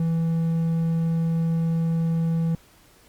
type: tone with hard clipping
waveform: triangle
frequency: 164.81 Hz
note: E3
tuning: in tune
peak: -21 dBFS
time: 0-2.55 s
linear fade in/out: 2 ms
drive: 6 dB
effects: pink hiss -55 dBFS RMS until 3.08 s + Opus 48 kbps